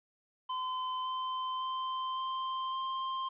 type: tone with pitch steps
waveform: square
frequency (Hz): 1024 / 1031.1 / 1038.3 / 1045.5 / 1052.8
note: C6 / C6 / C6 / C6 / C6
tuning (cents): -38 / -26 / -14 / -2 / +10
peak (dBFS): -34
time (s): 0.49-3.29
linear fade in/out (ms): 10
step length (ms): 560
effects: resampled to 8000 Hz + 11-bit